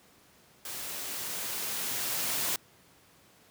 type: noise with level ramp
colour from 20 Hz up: white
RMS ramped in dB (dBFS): -39 to -30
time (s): 0.65-2.56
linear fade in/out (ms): 2
effects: pink hiss -60 dBFS RMS until 3.5 s + high-pass 100 Hz 12 dB/octave